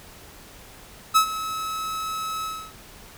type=tone with ADSR envelope; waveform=45% pulse; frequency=1291 Hz; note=E6; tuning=37 cents flat; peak=-12 dBFS; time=1.14-2.73 s; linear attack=23 ms; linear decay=90 ms; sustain=-15 dB; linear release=290 ms; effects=pink hiss -46 dBFS RMS until 3.17 s